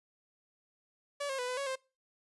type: tone with pitch steps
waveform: sawtooth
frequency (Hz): 572 / 537 / 496.1 / 503 / 556 / 526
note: D5 / C5 / B4 / B4 / C#5 / C5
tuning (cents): -46 / +45 / +8 / +32 / +5 / +9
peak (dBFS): -30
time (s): 1.2-1.758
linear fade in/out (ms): 10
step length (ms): 93
effects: noise-tail reverb RT60 0.3 s tail -23 dB re dry + resampled to 24000 Hz